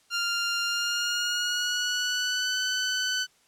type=tone with pitch glide; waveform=15% pulse; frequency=1396.9 to 1505.8 Hz; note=F6 to F#6; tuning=0 to +30 cents; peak=-19 dBFS; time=0.1-3.27 s; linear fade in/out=50 ms; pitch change=+130 cents; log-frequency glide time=0.64-2.58 s; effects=white hiss -63 dBFS RMS until 3.47 s + low-pass 9000 Hz 12 dB/octave

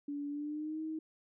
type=tone with pitch glide; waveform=sine; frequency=287.7 to 315.6 Hz; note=D4 to D#4; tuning=-36 to +25 cents; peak=-36 dBFS; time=0.08-0.99 s; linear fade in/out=5 ms; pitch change=+161 cents; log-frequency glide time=0.29-0.81 s; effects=none

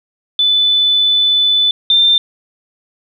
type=tone pair in turn; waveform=sine; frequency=3498 / 3582 Hz; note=A7 / A7; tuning=-11 / +30 cents; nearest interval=unison; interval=41 cents; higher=second; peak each=-9 / -7 dBFS; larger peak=second; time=0.39-1.71 / 1.9-2.18 s; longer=first; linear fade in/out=2 ms; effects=8-bit

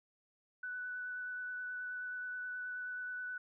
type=tone with vibrato; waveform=sine; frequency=1489 Hz; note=F#6; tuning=11 cents sharp; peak=-39 dBFS; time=0.63-3.38 s; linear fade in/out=5 ms; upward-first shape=sine; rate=9.4 Hz; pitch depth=11 cents each way; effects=none

